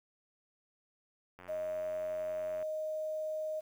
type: click train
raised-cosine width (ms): 0.5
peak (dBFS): -36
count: 113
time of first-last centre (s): 1.39-2.626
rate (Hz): 90.6
type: tone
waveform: sine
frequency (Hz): 622.3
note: D#5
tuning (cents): 0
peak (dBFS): -34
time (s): 1.48-3.61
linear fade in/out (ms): 20
effects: 10-bit